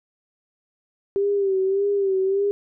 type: tone with vibrato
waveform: sine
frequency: 392 Hz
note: G4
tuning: in tune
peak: -18 dBFS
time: 1.16-2.51 s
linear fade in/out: 0 ms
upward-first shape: sine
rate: 1.7 Hz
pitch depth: 59 cents each way
effects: none